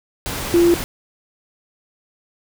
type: tone in noise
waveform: sine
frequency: 343.7 Hz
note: F4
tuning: 28 cents flat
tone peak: -10 dBFS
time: 0.54-0.74 s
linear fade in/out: 0 ms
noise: pink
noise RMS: -26 dBFS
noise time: 0.26-0.84 s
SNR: +13 dB
effects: none